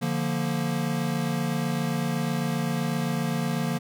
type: chord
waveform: square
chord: Bb major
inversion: first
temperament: equal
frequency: 146.83 / 174.61 / 233.1 Hz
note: D3 / F3 / Bb3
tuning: 0 / 0 / 0 cents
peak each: -30 dBFS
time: 0.01-3.79 s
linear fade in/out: 20 ms
effects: none